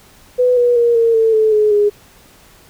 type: tone with pitch steps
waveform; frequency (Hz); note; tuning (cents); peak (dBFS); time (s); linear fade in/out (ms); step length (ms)
sine; 498 / 484.9 / 472.2 / 459.8 / 447.8 / 436 / 424.6 / 413.5; B4 / B4 / A#4 / A#4 / A4 / A4 / G#4 / G#4; +14 / -32 / +22 / -24 / +30 / -16 / +38 / -8; -9; 0.38-1.9; 20; 190
effects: pink hiss -46 dBFS RMS until 2.69 s